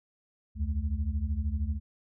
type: tone cluster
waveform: sine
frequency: 68.9 / 81.9 / 214.8 Hz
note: C#2 / E2 / A3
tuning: -10 / -11 / -41 cents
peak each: -30 / -31 / -39 dBFS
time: 0.55-1.8 s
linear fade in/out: 50 ms
effects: none